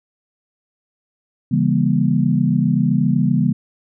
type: chord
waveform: sine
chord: C# diminished seventh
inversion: none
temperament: just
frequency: 138.59 / 166.31 / 199.57 / 239.5 Hz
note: C#3 / E3 / G3 / Bb3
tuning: 0 / +16 / +31 / +47 cents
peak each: -19 dBFS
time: 1.51-3.53 s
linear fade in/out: 10 ms
effects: none